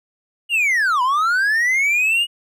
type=linear two-way sweep; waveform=triangle; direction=down then up; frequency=2900 to 966 to 2900 Hz; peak=-13 dBFS; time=0.49-2.27 s; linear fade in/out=50 ms; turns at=1.02 s; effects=none